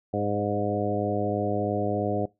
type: harmonic tone with a mistuned harmonic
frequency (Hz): 103.2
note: G#2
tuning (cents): -10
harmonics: 1 / 2 / 3 / 4 / 5 / 6 / 7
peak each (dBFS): -32 / -32 / -32 / -32 / -32 / -32 / -32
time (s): 0.13-2.26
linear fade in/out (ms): 10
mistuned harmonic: 6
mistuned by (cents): -16
effects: noise-tail reverb RT60 0.2 s tail -21 dB re dry